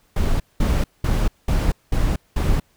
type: noise bursts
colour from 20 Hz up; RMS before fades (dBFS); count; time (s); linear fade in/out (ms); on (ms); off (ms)
brown; -18; 6; 0.16-2.6; 5; 240; 200
effects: pink hiss -61 dBFS RMS until 2.76 s